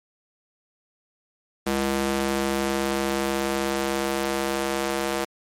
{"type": "tone with high-pass filter sweep", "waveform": "square", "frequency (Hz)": 68.2, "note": "C#2", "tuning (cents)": -28, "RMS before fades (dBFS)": -25, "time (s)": [1.66, 5.25], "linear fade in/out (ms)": 10, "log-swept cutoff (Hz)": [250, 400], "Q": 1, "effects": ["MP3 64 kbps"]}